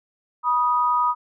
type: tone pair together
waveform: sine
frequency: 974.4 / 1244.5 Hz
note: B5 / D#6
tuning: -24 / 0 cents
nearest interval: major third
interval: 424 cents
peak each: -20 dBFS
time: 0.43-1.15 s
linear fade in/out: 50 ms
effects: none